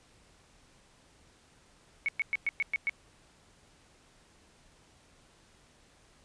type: tone bursts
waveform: sine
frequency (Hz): 2217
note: C#7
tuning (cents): 0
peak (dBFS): -26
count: 7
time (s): 2.06-2.895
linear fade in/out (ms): 0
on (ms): 25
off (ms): 110
effects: pink hiss -62 dBFS RMS until 6.24 s + resampled to 22050 Hz